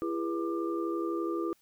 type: tone cluster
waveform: sine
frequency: 335.8 / 407.7 / 484.5 / 1190 Hz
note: E4 / G#4 / B4 / D6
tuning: +32 / -32 / -33 / +22 cents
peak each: -31 / -37 / -39 / -39 dBFS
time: 0.02-1.53 s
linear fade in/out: 0 ms
effects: white hiss -68 dBFS RMS until 1.61 s